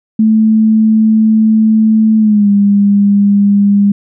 sine tone with pitch glide, 218.9 to 201.9 Hz, A3 to G#3, -9 to -49 cents, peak -5 dBFS, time 0.19-3.92 s, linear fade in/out 5 ms, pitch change -140 cents, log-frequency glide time 2.18-2.49 s, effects none

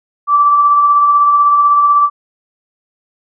sine tone with tremolo, 1163 Hz, D6, 17 cents flat, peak -5 dBFS, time 0.27-2.1 s, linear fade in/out 50 ms, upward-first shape sine, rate 16 Hz, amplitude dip 30%, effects none

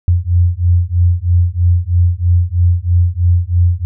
sine beating tone pair, 86.3 / 89.4 Hz, F2 / F2, -20 / +41 cents, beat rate 3.1 Hz, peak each -12 dBFS, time 0.08-3.85 s, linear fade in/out 0 ms, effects none

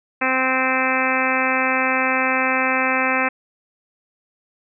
harmonic tone, 260 Hz, C4, 11 cents flat, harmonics 1 / 2 / 3 / 4 / 5 / 6 / 7 / 8 / 9 / 10, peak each -26 / -26 / -26 / -26 / -26 / -26 / -26 / -26 / -26 / -26 dBFS, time 0.21-3.29 s, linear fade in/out 10 ms, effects none

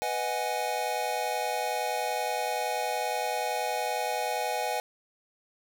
square chord, G# minor seventh, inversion first, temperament equal, 493.9 / 622.3 / 740 / 830.6 Hz, B4 / D#5 / F#5 / G#5, 0 / 0 / 0 / 0 cents, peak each -36 / -36 / -34 / -33 dBFS, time 0.02-4.8 s, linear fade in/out 0 ms, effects none

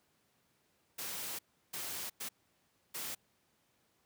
white noise bursts at uneven times, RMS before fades -41 dBFS, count 4, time 0.98-1.39 / 1.73-2.1 / 2.2-2.29 / 2.94-3.15 s, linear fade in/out 10 ms, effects pink hiss -74 dBFS RMS until 4.05 s + high-pass 100 Hz 12 dB/octave

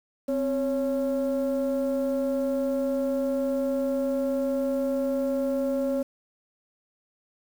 sine tone pair together, 261.6 / 553.7 Hz, C4 / C#5, 0 / -2 cents, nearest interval octave + minor second, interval 1298 cents, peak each -25 / -24 dBFS, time 0.28-6.03 s, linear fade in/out 10 ms, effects tanh soft clip ceiling -20 dBFS + 8-bit

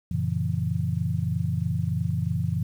sine chord, F# dominant seventh, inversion none, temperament just, 92.5 / 115.62 / 138.75 / 166.5 Hz, F#2 / A#2 / C#3 / E3, 0 / -14 / +2 / +18 cents, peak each -29 / -29 / -30 / -28 dBFS, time 0.11-2.63 s, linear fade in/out 5 ms, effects 9-bit

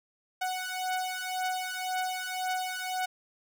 sawtooth beating tone pair, 740 / 741.9 Hz, F#5 / F#5, 0 / +4 cents, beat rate 1.9 Hz, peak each -30 dBFS, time 0.41-3.06 s, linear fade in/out 10 ms, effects none

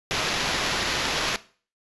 white noise with sample-and-hold, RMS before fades -26 dBFS, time 0.11-1.36 s, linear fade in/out 0 ms, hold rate 8820 Hz, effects noise-tail reverb RT60 0.4 s tail -17 dB re dry + resampled to 24000 Hz

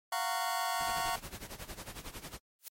sawtooth chord, Gb major seventh, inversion third, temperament just, 693.7 / 740 / 925 / 1110 Hz, F5 / Gb5 / Bb5 / Db6, -12 / 0 / -14 / +2 cents, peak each -33 dBFS, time 0.12-1.16 s, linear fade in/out 5 ms
pink noise with tremolo, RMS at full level -42 dBFS, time 0.78-2.4 s, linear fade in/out 50 ms, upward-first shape sine, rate 11 Hz, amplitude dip 80%
blue noise with exponential growth, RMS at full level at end -38 dBFS, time 2.59-2.68 s, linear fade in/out 0 ms, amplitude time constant 18 ms
effects MP3 64 kbps

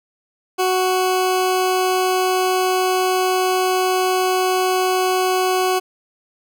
20% pulse tone, 370.7 Hz, F#4, 3 cents sharp, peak -11 dBFS, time 0.58-5.8 s, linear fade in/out 20 ms, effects none

